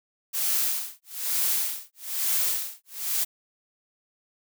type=noise with tremolo; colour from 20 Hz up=blue; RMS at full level=-24 dBFS; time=0.33-3.25 s; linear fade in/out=20 ms; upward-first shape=sine; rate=1.1 Hz; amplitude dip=100%; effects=none